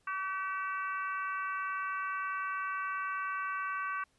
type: harmonic tone with a mistuned harmonic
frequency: 381.5 Hz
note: G4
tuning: 47 cents flat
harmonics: 3 / 4 / 5 / 6 / 7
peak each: -35 / -38 / -46 / -49 / -47 dBFS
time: 0.07-4.04 s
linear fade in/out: 5 ms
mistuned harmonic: 5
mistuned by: +27 cents
effects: pink hiss -72 dBFS RMS until 4.18 s + resampled to 24000 Hz